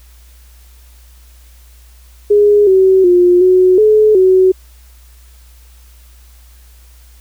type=tone with pitch steps; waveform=sine; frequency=413.3 / 379.4 / 355.3 / 368.7 / 428.9 / 374.1 Hz; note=G#4 / F#4 / F4 / F#4 / A4 / F#4; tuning=-8 / +43 / +30 / -6 / -44 / +19 cents; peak=-5 dBFS; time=2.3-4.52 s; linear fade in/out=10 ms; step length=370 ms; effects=added 60 Hz sine -39 dBFS peak until 7.2 s + white hiss -49 dBFS RMS until 7.2 s